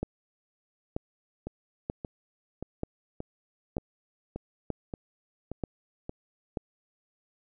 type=two click trains; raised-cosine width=2 ms; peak=-17 / -22 dBFS; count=8 / 9; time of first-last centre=0.03-6.572 / 1.47-6.094 s; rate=1.07 / 1.73 Hz; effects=none